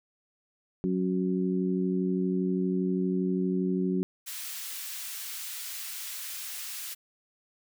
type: harmonic tone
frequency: 92.5 Hz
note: F#2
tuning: in tune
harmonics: 2 / 3 / 4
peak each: -27 / -32 / -31 dBFS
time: 0.84-4.03 s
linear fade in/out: 0 ms
type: high-pass noise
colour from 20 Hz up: white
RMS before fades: -38 dBFS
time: 4.26-6.95 s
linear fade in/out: 20 ms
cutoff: 1700 Hz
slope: 12 dB/octave
effects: none